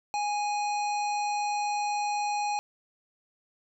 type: harmonic tone with a mistuned harmonic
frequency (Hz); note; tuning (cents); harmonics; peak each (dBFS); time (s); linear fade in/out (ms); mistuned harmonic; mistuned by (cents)
828; G#5; -5; 1 / 3 / 5 / 7 / 9; -27 / -37 / -41 / -44 / -46; 0.14-2.59; 0; 5; +23
effects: none